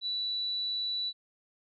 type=tone; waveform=sine; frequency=3951 Hz; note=B7; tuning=in tune; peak=-30 dBFS; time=0.01-1.13 s; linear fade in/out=50 ms; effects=none